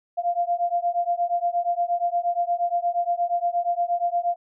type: beating tone pair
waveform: sine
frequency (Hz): 692 / 700.5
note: F5 / F5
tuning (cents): -16 / +5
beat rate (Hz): 8.5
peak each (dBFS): -24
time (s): 0.17-4.36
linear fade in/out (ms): 20
effects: none